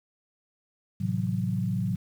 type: chord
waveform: sine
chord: F# half-diminished seventh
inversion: first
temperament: equal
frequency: 110 / 130.81 / 164.81 / 185 Hz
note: A2 / C3 / E3 / F#3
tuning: 0 / 0 / 0 / 0 cents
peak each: -30 / -32 / -33 / -29 dBFS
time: 1-1.96 s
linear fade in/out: 10 ms
effects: 9-bit